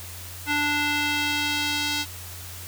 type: tone with band-pass filter sweep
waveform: square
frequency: 293.7 Hz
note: D4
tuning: in tune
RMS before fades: -25 dBFS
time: 0.46-2.06 s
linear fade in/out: 50 ms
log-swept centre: 2100 to 4200 Hz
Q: 1.3
effects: added 89 Hz sine -40 dBFS peak until 2.67 s + white hiss -40 dBFS RMS until 2.67 s